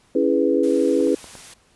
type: chord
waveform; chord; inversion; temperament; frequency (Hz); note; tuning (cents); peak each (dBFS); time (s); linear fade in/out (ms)
sine; C# minor seventh; none; equal; 277.2 / 329.6 / 415.3 / 493.9; C#4 / E4 / G#4 / B4; 0 / 0 / 0 / 0; -21; 0.15-1.15; 5
type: noise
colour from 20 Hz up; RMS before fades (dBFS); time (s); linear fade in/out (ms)
white; -41; 0.63-1.54; 5
type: clicks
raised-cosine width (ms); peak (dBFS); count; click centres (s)
1; -26; 4; 1.006 / 1.072 / 1.243 / 1.353
effects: pink hiss -58 dBFS RMS until 1.75 s + resampled to 24000 Hz